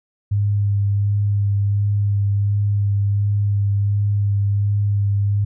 sine tone with vibrato, 101.5 Hz, G#2, 39 cents flat, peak -15 dBFS, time 0.31-5.45 s, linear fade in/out 10 ms, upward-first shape sine, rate 1.4 Hz, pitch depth 15 cents each way, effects none

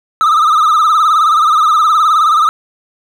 triangle tone with vibrato, 1254 Hz, D#6, 13 cents sharp, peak -5 dBFS, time 0.21-2.49 s, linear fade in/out 0 ms, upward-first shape sine, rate 19 Hz, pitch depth 94 cents each way, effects none

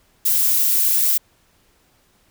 violet noise, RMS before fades -17 dBFS, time 0.25-1.18 s, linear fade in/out 10 ms, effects pink hiss -59 dBFS RMS until 2.3 s

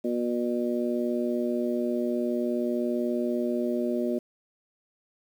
harmonic tone, 120.5 Hz, B2, 42 cents flat, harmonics 2 / 3 / 4 / 5, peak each -28 / -29 / -37 / -32 dBFS, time 0.04-4.19 s, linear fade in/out 10 ms, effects 9-bit

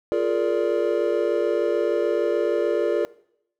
triangle chord, Bb dominant seventh, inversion second, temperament just, 349.6 / 419.5 / 466.2 / 582.7 Hz, F4 / Ab4 / Bb4 / D5, +2 / +17 / 0 / -14 cents, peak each -23 dBFS, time 0.12-3.05 s, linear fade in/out 0 ms, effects noise-tail reverb RT60 0.7 s tail -21 dB re dry

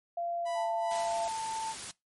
sine tone with pitch glide, 688 to 680.1 Hz, F5 to F5, -26 to -46 cents, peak -31 dBFS, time 0.17-1.28 s, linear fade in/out 5 ms, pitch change -20 cents, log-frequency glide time 0.38-0.65 s
sawtooth tone with tremolo, 987.8 Hz, B5, in tune, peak -35 dBFS, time 0.45-1.17 s, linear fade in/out 20 ms, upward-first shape sine, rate 2.5 Hz, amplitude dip 85%
sine tone, 888 Hz, A5, 16 cents sharp, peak -33 dBFS, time 0.54-1.75 s, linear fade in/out 50 ms
white noise, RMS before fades -41 dBFS, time 0.91-1.91 s, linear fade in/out 0 ms
effects noise-tail reverb RT60 0.2 s tail -22 dB re dry + MP3 48 kbps

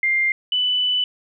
sine tone pair in turn, 2100 / 2988 Hz, C7 / F#7, +6 / +16 cents, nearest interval tritone, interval 610 cents, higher second, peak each -16 / -17 dBFS, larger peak first, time 0.03-0.32 / 0.52-1.04 s, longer second, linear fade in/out 2 ms, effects none

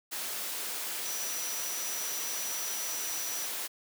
sine tone in noise, 5870 Hz, F#8, 15 cents flat, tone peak -37 dBFS, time 1.04-3.47 s, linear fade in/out 20 ms, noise white, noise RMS -36 dBFS, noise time 0.11-3.68 s, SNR -4 dB, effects high-pass 300 Hz 12 dB/octave

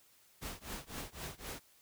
pink noise with tremolo, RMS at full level -41 dBFS, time 0.41-1.6 s, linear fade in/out 20 ms, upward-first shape triangle, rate 3.9 Hz, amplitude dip 100%, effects white hiss -66 dBFS RMS until 1.81 s

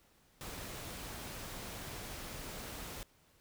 pink noise, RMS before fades -45 dBFS, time 0.41-3.03 s, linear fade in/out 0 ms, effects pink hiss -68 dBFS RMS until 3.4 s

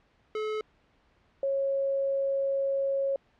square / sine tone pair in turn, 430.4 / 547.9 Hz, A4 / C#5, -38 / -20 cents, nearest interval major third, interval 418 cents, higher second, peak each -30 / -25 dBFS, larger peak second, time 0.35-0.61 / 1.43-3.16 s, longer second, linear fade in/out 2 ms, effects pink hiss -66 dBFS RMS until 3.39 s + low-pass 3000 Hz 12 dB/octave

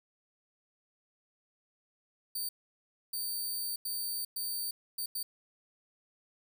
10% pulse tone bursts at uneven times, 4597 Hz, D8, 38 cents flat, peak -27 dBFS, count 6, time 2.35-2.49 / 3.13-3.76 / 3.85-4.25 / 4.36-4.71 / 4.98-5.06 / 5.15-5.23 s, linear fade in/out 5 ms, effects none

